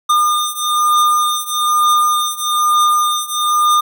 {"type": "beating tone pair", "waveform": "square", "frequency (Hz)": [1211, 1212.1], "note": ["D#6", "D#6"], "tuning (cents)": [-47, -46], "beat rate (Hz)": 1.1, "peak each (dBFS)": [-15, -17], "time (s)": [0.09, 3.81], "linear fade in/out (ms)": 10, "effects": []}